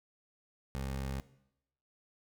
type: tone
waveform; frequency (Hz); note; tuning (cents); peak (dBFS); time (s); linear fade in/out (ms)
20% pulse; 67; C2; +42; -31; 0.75-1.2; 0
effects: noise-tail reverb RT60 0.8 s tail -18 dB re dry